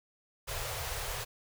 pink band-stop noise, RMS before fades -37 dBFS, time 0.47-1.25 s, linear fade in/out 20 ms, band 140 to 420 Hz, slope 48 dB/octave, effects none

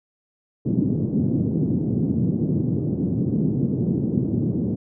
pink band-pass noise, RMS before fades -22 dBFS, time 0.65-4.76 s, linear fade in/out 10 ms, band 120 to 320 Hz, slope 24 dB/octave, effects none

